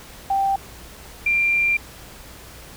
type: tone pair in turn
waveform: sine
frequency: 784 / 2377 Hz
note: G5 / D7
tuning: 0 / +20 cents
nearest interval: octave + perfect fifth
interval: 1920 cents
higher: second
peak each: -17 / -16 dBFS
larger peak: second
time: 0.3-0.56 / 1.26-1.77 s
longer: second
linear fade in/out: 5 ms
effects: added 60 Hz sine -46 dBFS peak until 2.76 s + pink hiss -42 dBFS RMS until 2.76 s